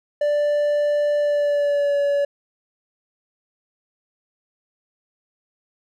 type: tone with pitch glide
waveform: triangle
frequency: 587.3 to 569.9 Hz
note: D5 to C#5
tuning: 0 to +48 cents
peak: -15 dBFS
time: 0.21-2.25 s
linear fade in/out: 5 ms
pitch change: -52 cents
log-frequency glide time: 1.19-1.98 s
effects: none